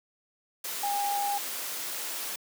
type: tone in noise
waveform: sine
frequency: 810 Hz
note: G#5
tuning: 43 cents flat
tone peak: -27 dBFS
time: 0.83-1.38 s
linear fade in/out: 5 ms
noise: white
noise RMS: -35 dBFS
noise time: 0.64-2.36 s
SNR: +5 dB
effects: high-pass 300 Hz 12 dB/octave